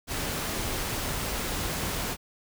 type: noise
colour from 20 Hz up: pink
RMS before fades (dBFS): -31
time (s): 0.07-2.17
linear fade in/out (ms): 50
effects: none